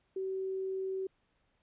sine tone, 381.1 Hz, G4, 49 cents flat, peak -33 dBFS, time 0.16-1.07 s, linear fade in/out 5 ms, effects pink hiss -75 dBFS RMS until 1.62 s + resampled to 8000 Hz

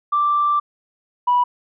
sine tone pair in turn, 1174.7 / 979.9 Hz, D6 / B5, 0 / -14 cents, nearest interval minor third, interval 314 cents, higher first, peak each -14 / -12 dBFS, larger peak second, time 0.12-0.6 / 1.27-1.44 s, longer first, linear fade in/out 10 ms, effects tanh soft clip ceiling -9 dBFS

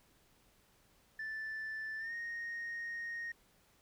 sine tone with pitch glide, 1760 to 1861.4 Hz, A6 to A#6, 0 to -3 cents, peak -37 dBFS, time 1.19-3.32 s, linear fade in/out 5 ms, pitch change +97 cents, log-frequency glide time 1.98-2.13 s, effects tanh soft clip ceiling -37 dBFS + pink hiss -69 dBFS RMS until 3.81 s

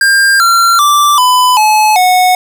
square tone with pitch steps, 1600 / 1369 / 1171.3 / 1002.1 / 857.4 / 733.6 Hz, G6 / F6 / D6 / B5 / A5 / F#5, +35 / -35 / -5 / +25 / -45 / -15 cents, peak -6 dBFS, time 0.01-2.35 s, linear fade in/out 2 ms, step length 390 ms, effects none

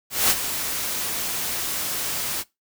white noise with ADSR envelope, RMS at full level -17 dBFS, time 0.1-2.44 s, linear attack 200 ms, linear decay 43 ms, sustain -10 dB, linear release 41 ms, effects noise-tail reverb RT60 0.2 s tail -21 dB re dry

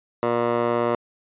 15% pulse tone with band-pass filter, 118.8 Hz, A#2, 33 cents sharp, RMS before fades -22 dBFS, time 0.23-0.95 s, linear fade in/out 0 ms, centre 740 Hz, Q 2.1, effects resampled to 8000 Hz

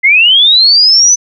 sine linear sweep, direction up, 2035 to 6110 Hz, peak -3 dBFS, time 0.03-1.16 s, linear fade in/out 20 ms, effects none

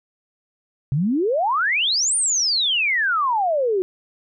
sine exponential two-way sweep, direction up then down, 128.2 to 9360 to 357.9 Hz, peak -17 dBFS, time 0.92-3.82 s, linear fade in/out 0 ms, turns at 2.16 s, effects none

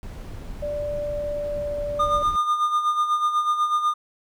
brown noise, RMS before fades -35 dBFS, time 0.03-2.36 s, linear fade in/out 0 ms
sine tone with pitch glide, 587.3 to 583.9 Hz, D5 to D5, 0 to -10 cents, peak -25 dBFS, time 0.62-2.23 s, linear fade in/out 10 ms, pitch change -10 cents, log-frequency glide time 1.04-1.79 s
triangle tone with tremolo, 1215 Hz, D#6, 42 cents flat, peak -15 dBFS, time 1.99-3.94 s, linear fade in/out 10 ms, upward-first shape sine, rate 8.1 Hz, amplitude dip 60%
effects none

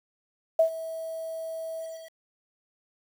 sine tone with ADSR envelope, 650 Hz, E5, 24 cents flat, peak -15 dBFS, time 0.59-2.14 s, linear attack 5 ms, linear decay 97 ms, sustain -17 dB, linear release 360 ms, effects 8-bit

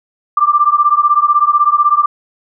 sine beating tone pair, 1174.7 / 1190.7 Hz, D6 / D6, 0 / +23 cents, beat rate 16 Hz, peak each -11 dBFS, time 0.37-2.06 s, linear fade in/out 5 ms, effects none

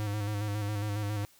square tone with vibrato, 104 Hz, G#2, 3 cents sharp, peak -31 dBFS, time 0-1.25 s, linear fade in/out 0 ms, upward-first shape square, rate 7.3 Hz, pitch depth 37 cents each way, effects white hiss -61 dBFS RMS until 1.39 s

